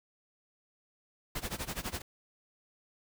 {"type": "noise with tremolo", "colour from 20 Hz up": "pink", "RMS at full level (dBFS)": -35, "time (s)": [1.35, 2.02], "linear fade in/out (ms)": 5, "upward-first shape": "sine", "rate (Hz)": 12, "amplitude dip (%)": 90, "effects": []}